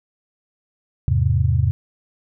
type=chord; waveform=sine; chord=E augmented; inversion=none; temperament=equal; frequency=82.41 / 103.83 / 130.81 Hz; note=E2 / G#2 / B#2; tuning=0 / 0 / 0 cents; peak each=-19 dBFS; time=1.08-1.71 s; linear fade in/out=0 ms; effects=none